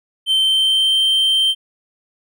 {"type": "tone with pitch glide", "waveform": "triangle", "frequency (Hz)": [3108, 3131], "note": ["G7", "G7"], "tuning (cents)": [-16, -3], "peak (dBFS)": -11, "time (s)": [0.26, 1.55], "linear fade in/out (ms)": 50, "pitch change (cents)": 13, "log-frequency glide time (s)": [0.41, 1.01], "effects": []}